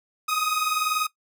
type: tone pair together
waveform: sawtooth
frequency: 1244.5 / 1264.8 Hz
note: D#6 / D#6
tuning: 0 / +28 cents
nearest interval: unison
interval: 28 cents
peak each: -22 dBFS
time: 0.28-1.07 s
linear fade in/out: 10 ms
effects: noise-tail reverb RT60 0.1 s tail -18 dB re dry